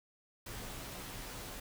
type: noise with comb filter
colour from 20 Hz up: pink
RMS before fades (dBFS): -45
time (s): 0.46-1.6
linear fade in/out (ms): 5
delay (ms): 13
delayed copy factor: -0.6
effects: none